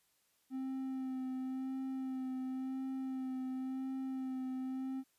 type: tone with vibrato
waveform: triangle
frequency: 261.6 Hz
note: C4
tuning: in tune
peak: -35 dBFS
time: 0.5-5.04 s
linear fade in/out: 50 ms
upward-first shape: sine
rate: 0.94 Hz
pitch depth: 19 cents each way
effects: white hiss -75 dBFS RMS until 5.18 s + resampled to 32000 Hz